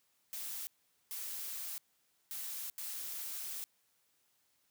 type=noise bursts at uneven times; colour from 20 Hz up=blue; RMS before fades=-42 dBFS; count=4; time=0.33-0.67 / 1.11-1.78 / 2.31-2.7 / 2.78-3.64 s; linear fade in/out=0 ms; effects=white hiss -75 dBFS RMS until 4.7 s + high-pass 60 Hz 12 dB/octave